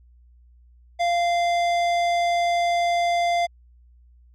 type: tone with tanh clipping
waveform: sine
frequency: 693 Hz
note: F5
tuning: 14 cents flat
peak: -21 dBFS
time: 0.99-3.47 s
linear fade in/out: 20 ms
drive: 16 dB
effects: added 60 Hz sine -50 dBFS peak until 4.34 s